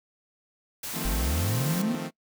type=noise; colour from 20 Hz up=white; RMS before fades=-35 dBFS; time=0.83-1.82 s; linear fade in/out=5 ms
type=chord; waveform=sawtooth; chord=F dominant seventh; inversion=third; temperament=equal; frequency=155.56 / 174.61 / 220 / 261.6 Hz; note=Eb3 / F3 / A3 / C4; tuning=0 / 0 / 0 / 0 cents; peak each=-33 dBFS; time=0.92-2.11 s; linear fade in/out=50 ms
type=exponential sweep; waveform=sine; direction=up; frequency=43.65 to 254.8 Hz; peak=-25 dBFS; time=1.05-1.95 s; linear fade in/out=0 ms
effects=noise-tail reverb RT60 0.1 s tail -23 dB re dry